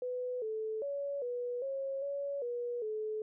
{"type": "tone with pitch steps", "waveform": "sine", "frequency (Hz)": [498.9, 437.2, 564, 488.3, 543, 563, 482.1, 431.3], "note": ["B4", "A4", "C#5", "B4", "C#5", "C#5", "B4", "A4"], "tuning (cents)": [17, -11, 30, -20, -36, 27, -42, -35], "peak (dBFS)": -34, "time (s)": [0.02, 3.22], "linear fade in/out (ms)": 2, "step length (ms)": 400, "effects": []}